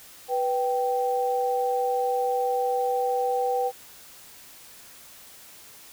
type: tone pair together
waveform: sine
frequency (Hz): 492.9 / 779.7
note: B4 / G5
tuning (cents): -3 / -10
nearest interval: minor sixth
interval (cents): 793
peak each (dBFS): -25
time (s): 0.28-3.72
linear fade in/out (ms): 50
effects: white hiss -48 dBFS RMS until 5.92 s